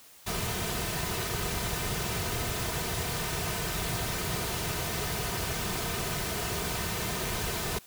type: noise with comb filter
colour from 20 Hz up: pink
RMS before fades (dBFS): -32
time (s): 0.26-7.79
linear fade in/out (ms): 10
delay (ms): 3.6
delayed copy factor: -0.55
effects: white hiss -54 dBFS RMS until 7.86 s